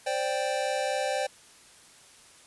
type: chord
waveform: square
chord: C suspended second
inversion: none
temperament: equal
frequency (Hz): 523.3 / 587.3 / 784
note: C5 / D5 / G5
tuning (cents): 0 / 0 / 0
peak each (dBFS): -32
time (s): 0.06-1.27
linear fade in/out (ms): 10
effects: white hiss -54 dBFS RMS until 2.46 s + resampled to 24000 Hz